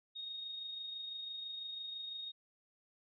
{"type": "tone with amplitude modulation", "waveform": "sine", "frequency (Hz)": 3725, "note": "A#7", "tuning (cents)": -2, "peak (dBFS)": -40, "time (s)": [0.15, 2.32], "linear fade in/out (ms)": 20, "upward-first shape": "sine", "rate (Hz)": 26, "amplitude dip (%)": 35, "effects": []}